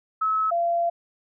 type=tone pair in turn; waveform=sine; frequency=1293 / 684.9 Hz; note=E6 / F5; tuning=-34 / -34 cents; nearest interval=major seventh; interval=1100 cents; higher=first; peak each=-20 dBFS; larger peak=neither; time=0.21-0.51 / 0.51-0.9 s; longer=second; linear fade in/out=10 ms; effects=none